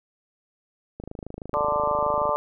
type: click train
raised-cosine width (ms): 2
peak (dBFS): -22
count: 35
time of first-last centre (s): 1-2.293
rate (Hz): 26.3
type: harmonic tone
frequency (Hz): 147.6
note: D3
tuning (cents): +9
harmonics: 3 / 4 / 5 / 6 / 7 / 8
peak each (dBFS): -34 / -25 / -36 / -28 / -28 / -27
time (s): 1.54-2.36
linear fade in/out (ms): 0
effects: none